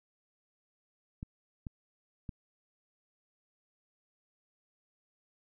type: clicks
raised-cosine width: 5 ms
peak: -27 dBFS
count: 3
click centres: 1.229 / 1.668 / 2.292 s
effects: none